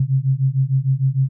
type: beating tone pair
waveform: sine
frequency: 130.5 / 137.1 Hz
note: C3 / C#3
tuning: -4 / -19 cents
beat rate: 6.6 Hz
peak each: -18 dBFS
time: 0-1.29 s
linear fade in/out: 5 ms
effects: none